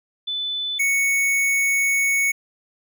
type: tone pair in turn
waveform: sine / square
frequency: 3500 / 2219 Hz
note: A7 / C#7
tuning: -10 / +1 cents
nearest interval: minor sixth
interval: 789 cents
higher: first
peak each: -23 / -18 dBFS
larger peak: second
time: 0.27-0.79 / 0.79-2.32 s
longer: second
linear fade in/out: 10 ms
effects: none